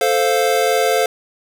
square chord, F major, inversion first, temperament equal, 440 / 523.3 / 698.5 Hz, A4 / C5 / F5, 0 / 0 / 0 cents, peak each -19 dBFS, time 0.01-1.06 s, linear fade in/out 2 ms, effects none

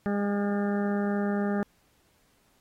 harmonic tone with a mistuned harmonic, 203 Hz, G#3, 39 cents flat, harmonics 1 / 2 / 3 / 4 / 6 / 7 / 8 / 9, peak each -26 / -32 / -36 / -38 / -42 / -43 / -44 / -45 dBFS, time 0.06-1.63 s, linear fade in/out 0 ms, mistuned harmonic 9, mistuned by -38 cents, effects pink hiss -67 dBFS RMS until 2.6 s + AAC 48 kbps

